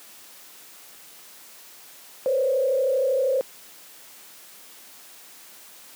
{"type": "tone with frequency modulation", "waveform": "sine", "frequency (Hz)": 528, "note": "C5", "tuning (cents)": 16, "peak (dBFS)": -19, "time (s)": [2.26, 3.41], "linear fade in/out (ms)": 0, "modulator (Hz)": 32.7, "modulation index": 1, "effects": ["white hiss -47 dBFS RMS until 5.95 s", "high-pass 200 Hz 12 dB/octave"]}